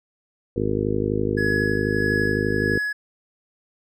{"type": "harmonic tone", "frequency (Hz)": 51.91, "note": "G#1", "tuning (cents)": 0, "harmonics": [1, 2, 3, 4, 5, 6, 7, 8, 9], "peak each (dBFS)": [-33, -28, -31, -30, -28, -32, -27, -28, -28], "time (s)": [0.56, 2.78], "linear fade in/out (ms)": 5}
{"type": "tone with tremolo", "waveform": "triangle", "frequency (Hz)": 1686, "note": "G#6", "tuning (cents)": 26, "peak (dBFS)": -20, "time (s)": [1.37, 2.93], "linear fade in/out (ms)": 10, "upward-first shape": "sine", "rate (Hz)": 1.6, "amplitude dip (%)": 55}
{"effects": []}